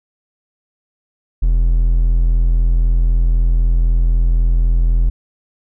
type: tone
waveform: triangle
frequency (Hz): 41.94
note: E1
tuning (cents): +31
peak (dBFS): -8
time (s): 1.42-5.1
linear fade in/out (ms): 10
effects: none